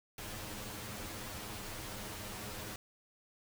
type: noise with comb filter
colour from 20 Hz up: pink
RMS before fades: -44 dBFS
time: 0.18-2.76 s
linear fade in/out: 2 ms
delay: 9.6 ms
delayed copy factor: +0.8
effects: none